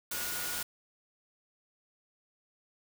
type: tone in noise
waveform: sine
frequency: 1446 Hz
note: F#6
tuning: 40 cents flat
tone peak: -43 dBFS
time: 0.11-0.63 s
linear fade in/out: 5 ms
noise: white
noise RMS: -36 dBFS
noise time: 0.11-0.63 s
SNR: -10 dB
effects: none